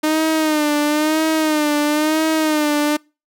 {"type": "tone with vibrato", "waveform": "sawtooth", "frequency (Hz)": 306, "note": "D#4", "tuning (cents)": -29, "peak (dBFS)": -11, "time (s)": [0.03, 2.97], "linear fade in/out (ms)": 10, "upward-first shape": "sine", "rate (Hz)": 1, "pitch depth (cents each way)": 65, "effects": ["noise-tail reverb RT60 0.3 s tail -26 dB re dry"]}